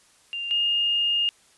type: tone pair in turn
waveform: sine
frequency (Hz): 2794 / 2833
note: F7 / F7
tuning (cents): 0 / +24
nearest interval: unison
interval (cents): 24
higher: second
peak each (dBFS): -28 / -20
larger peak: second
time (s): 0.33-0.51 / 0.51-1.29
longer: second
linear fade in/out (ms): 0
effects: white hiss -58 dBFS RMS until 1.57 s + resampled to 24000 Hz